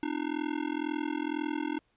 square tone with amplitude modulation, 301.9 Hz, D4, 48 cents sharp, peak -27 dBFS, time 0.03-1.79 s, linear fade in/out 0 ms, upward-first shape sine, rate 42 Hz, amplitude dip 100%, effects pink hiss -72 dBFS RMS until 1.96 s + resampled to 8000 Hz

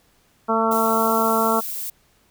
harmonic tone, 224.4 Hz, A3, 34 cents sharp, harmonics 1 / 2 / 3 / 4 / 5 / 6, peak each -24 / -24 / -24 / -24 / -24 / -24 dBFS, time 0.48-1.61 s, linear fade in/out 20 ms
violet noise, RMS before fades -29 dBFS, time 0.71-1.9 s, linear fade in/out 5 ms
effects pink hiss -60 dBFS RMS until 2.3 s

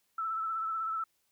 sine tone with vibrato, 1318.5 Hz, E6, in tune, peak -31 dBFS, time 0.18-1.04 s, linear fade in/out 5 ms, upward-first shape triangle, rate 16 Hz, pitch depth 39 cents each way, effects white hiss -75 dBFS RMS until 1.31 s

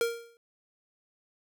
square tone with exponential decay, 466.2 Hz, A#4, in tune, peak -23 dBFS, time 0.01-0.37 s, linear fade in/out 1 ms, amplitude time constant 77 ms, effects none

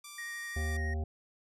5% pulse tone, 1174.7 Hz, D6, in tune, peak -33 dBFS, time 0.04-0.77 s, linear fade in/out 5 ms
triangle tone with vibrato, 1869 Hz, A#6, 4 cents sharp, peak -37 dBFS, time 0.18-0.94 s, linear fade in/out 5 ms, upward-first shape sine, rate 12 Hz, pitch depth 10 cents each way
harmonic tone, 77.78 Hz, D#2, in tune, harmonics 1 / 3 / 5 / 7 / 9 / 10, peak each -31 / -45 / -45 / -52 / -48 / -54 dBFS, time 0.56-1.04 s, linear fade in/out 5 ms
effects low-pass 12000 Hz 12 dB/octave

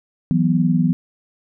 sine chord, E suspended second, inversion none, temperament equal, 164.81 / 185 / 246.9 Hz, E3 / F#3 / B3, 0 / 0 / 0 cents, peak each -17 / -19 / -19 dBFS, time 0.31-0.93 s, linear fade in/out 0 ms, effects none

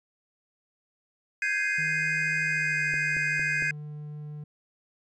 triangle chord, Ab major seventh, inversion third, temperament equal, 1568 / 1661.2 / 2093 / 2489 Hz, G6 / Ab6 / C7 / Eb7, 0 / 0 / 0 / 0 cents, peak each -30 / -28 / -29 / -29 dBFS, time 1.42-3.71 s, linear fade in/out 2 ms
triangle tone with pitch glide, 155.56 to 149.48 Hz, D#3 to D3, 0 to +31 cents, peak -34 dBFS, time 1.78-4.44 s, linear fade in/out 5 ms, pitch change -69 cents, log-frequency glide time 2.42-2.88 s
click train, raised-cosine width 2 ms, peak -27 dBFS, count 4, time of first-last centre 2.94-3.623 s, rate 4.39 Hz
effects resampled to 22050 Hz

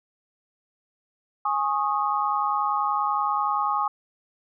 sine chord, Ab suspended fourth, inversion none, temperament equal with one note detuned, 830.6 / 1094.1 / 1244.5 Hz, Ab5 / Db6 / Eb6, 0 / -23 / 0 cents, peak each -26 dBFS, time 1.45-3.88 s, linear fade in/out 5 ms, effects none

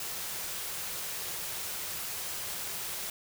white band-stop noise, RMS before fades -37 dBFS, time 0-3.1 s, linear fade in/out 2 ms, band 220 to 310 Hz, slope 96 dB/octave, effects none

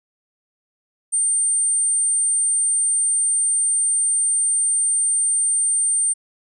sine tone, 8860 Hz, C#9, 2 cents flat, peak -16 dBFS, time 1.12-6.14 s, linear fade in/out 20 ms, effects none

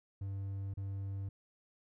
triangle tone with dropouts, 98 Hz, G2, in tune, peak -35 dBFS, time 0.21-1.29 s, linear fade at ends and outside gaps 5 ms, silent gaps 0.739-0.772 s, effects none

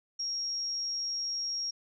sine tone, 5588 Hz, F8, in tune, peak -31 dBFS, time 0.19-1.71 s, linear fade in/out 10 ms, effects none

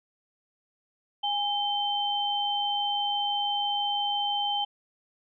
sine tone pair together, 822 / 3103 Hz, G#5 / G7, -18 / -18 cents, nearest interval octave + major seventh, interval 2300 cents, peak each -28 dBFS, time 1.23-4.65 s, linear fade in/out 10 ms, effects none

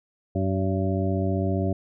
harmonic tone with a mistuned harmonic, 95.2 Hz, F#2, 50 cents sharp, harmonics 1 / 2 / 3 / 4 / 6 / 7, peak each -25 / -28 / -30 / -31 / -33 / -33 dBFS, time 0.35-1.73 s, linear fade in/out 5 ms, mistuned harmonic 7, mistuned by +17 cents, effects none

